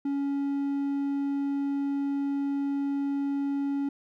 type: tone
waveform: triangle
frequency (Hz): 280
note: C#4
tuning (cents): +18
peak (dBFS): -24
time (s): 0.05-3.89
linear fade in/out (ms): 5
effects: none